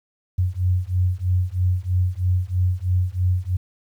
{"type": "beating tone pair", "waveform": "sine", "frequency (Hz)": [89.6, 92.7], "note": ["F2", "F#2"], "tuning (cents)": [45, 4], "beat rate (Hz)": 3.1, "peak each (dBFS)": -21, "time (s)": [0.38, 3.57], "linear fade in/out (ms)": 10, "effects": ["9-bit"]}